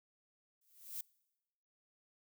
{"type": "noise with exponential growth", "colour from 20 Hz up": "violet", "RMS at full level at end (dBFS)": -39, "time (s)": [0.61, 1.01], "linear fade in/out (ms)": 5, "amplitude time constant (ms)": 86, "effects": ["noise-tail reverb RT60 1.0 s tail -25 dB re dry"]}